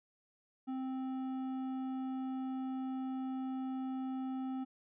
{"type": "tone with hard clipping", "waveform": "triangle", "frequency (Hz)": 261.6, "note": "C4", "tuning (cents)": 0, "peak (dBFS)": -38, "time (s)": [0.67, 4.65], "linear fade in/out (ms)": 20, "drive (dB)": 12, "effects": ["resampled to 8000 Hz"]}